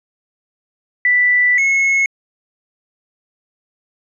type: tone pair in turn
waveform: sine / triangle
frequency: 1975.5 / 2181 Hz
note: B6 / C#7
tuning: 0 / -29 cents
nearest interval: major second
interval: 171 cents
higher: second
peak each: -10 / -10 dBFS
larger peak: neither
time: 1.05-1.58 / 1.58-2.06 s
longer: first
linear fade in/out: 2 ms
effects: resampled to 22050 Hz